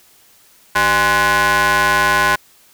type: ring-modulated tone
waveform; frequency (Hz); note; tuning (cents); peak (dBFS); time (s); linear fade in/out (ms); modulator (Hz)
sawtooth; 220; A3; 0; -5; 0.75-2.36; 10; 1260
effects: white hiss -50 dBFS RMS until 2.73 s